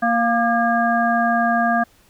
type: harmonic tone with a mistuned harmonic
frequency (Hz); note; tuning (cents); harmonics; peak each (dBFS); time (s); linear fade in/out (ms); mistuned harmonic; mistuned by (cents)
233.1; A#3; 0; 1 / 3 / 5 / 7; -21 / -18 / -24 / -22; 0.02-1.84; 10; 5; +46
effects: pink hiss -55 dBFS RMS until 2.09 s